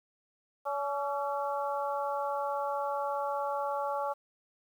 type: harmonic tone with a mistuned harmonic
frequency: 283.6 Hz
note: C#4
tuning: 40 cents sharp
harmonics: 2 / 3 / 4 / 5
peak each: -34 / -34 / -37 / -41 dBFS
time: 0.65-4.14 s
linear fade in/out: 20 ms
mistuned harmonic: 5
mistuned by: -69 cents
effects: 10-bit